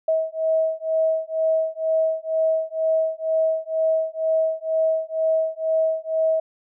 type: beating tone pair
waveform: sine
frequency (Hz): 640 / 642.1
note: D#5 / E5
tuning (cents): +49 / -46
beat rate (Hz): 2.1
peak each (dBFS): -22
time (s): 0.08-6.4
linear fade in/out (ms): 5
effects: none